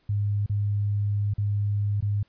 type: tone with dropouts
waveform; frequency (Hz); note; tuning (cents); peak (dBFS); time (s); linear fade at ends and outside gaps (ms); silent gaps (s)
sine; 102.5; G#2; -22; -22; 0.09-2.23; 5; 0.462-0.496 / 1.338-1.381 / 2.007-2.024
effects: pink hiss -67 dBFS RMS until 2.28 s + resampled to 11025 Hz